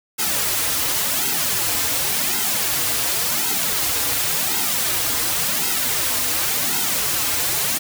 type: noise with flanger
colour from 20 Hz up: white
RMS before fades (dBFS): -21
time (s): 0.18-7.79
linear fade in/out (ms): 20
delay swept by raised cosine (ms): 1.7 to 5.4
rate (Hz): 0.91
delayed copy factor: -1
effects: none